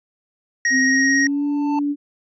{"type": "tone with vibrato", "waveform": "square", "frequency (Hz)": 1879, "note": "A#6", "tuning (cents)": 13, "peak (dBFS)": -16, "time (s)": [0.65, 1.27], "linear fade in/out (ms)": 2, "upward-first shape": "sine", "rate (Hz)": 18, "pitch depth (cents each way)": 10}
{"type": "tone with pitch glide", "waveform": "sine", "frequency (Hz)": [261.4, 288.4], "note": ["C4", "D4"], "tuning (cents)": [-1, -31], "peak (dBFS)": -18, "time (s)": [0.7, 1.96], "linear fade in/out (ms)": 50, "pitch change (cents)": 170, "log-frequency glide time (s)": [0.83, 1.44]}
{"type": "tone with exponential growth", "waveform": "triangle", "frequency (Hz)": 888, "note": "A5", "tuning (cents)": 16, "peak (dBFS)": -18, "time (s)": [1.19, 1.79], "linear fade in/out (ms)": 2, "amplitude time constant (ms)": 130}
{"effects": ["resampled to 16000 Hz"]}